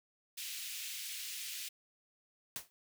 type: high-pass noise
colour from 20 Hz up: pink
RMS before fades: -43 dBFS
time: 0.37-1.69 s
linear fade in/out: 10 ms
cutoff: 2400 Hz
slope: 24 dB/octave
type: noise with exponential decay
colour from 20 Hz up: white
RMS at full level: -37 dBFS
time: 2.56-2.7 s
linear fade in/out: 0 ms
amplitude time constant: 29 ms
effects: none